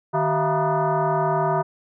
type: tone with frequency modulation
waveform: sine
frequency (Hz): 154.5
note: D#3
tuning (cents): -12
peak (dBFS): -18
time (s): 0.13-1.63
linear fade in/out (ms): 20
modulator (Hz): 269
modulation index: 3.8
effects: none